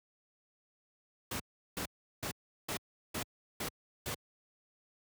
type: noise bursts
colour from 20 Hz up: pink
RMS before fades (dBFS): -37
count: 7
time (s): 1.31-4.146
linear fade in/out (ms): 5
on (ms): 88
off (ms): 370
effects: high-pass 80 Hz 12 dB/octave